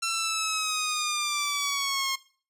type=linear sweep; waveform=10% pulse; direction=down; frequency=1355 to 1070 Hz; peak=-18 dBFS; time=0.02-2.16 s; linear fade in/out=10 ms; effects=noise-tail reverb RT60 0.4 s tail -18 dB re dry + resampled to 32000 Hz